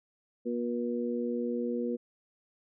harmonic tone, 120 Hz, B2, 49 cents flat, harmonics 2 / 3 / 4, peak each -32 / -36 / -34 dBFS, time 0.45-1.97 s, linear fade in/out 20 ms, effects none

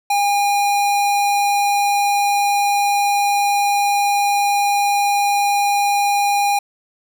square tone, 811 Hz, G#5, 41 cents flat, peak -15 dBFS, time 0.1-6.59 s, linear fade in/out 5 ms, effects none

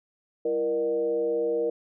sine tone with frequency modulation, 470 Hz, A#4, 14 cents sharp, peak -23 dBFS, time 0.45-1.7 s, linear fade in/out 5 ms, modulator 136 Hz, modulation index 0.7, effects none

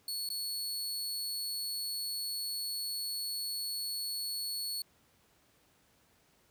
sawtooth tone with dropouts, 4400 Hz, C#8, 14 cents flat, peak -32 dBFS, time 0.08-4.82 s, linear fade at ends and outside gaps 2 ms, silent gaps 0.29-0.301 s, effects pink hiss -68 dBFS RMS until 6.5 s + high-pass 60 Hz 12 dB/octave

